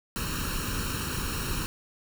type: noise with comb filter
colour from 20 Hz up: pink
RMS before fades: -31 dBFS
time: 0.16-1.66 s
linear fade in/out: 0 ms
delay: 0.72 ms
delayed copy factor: +0.8
effects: none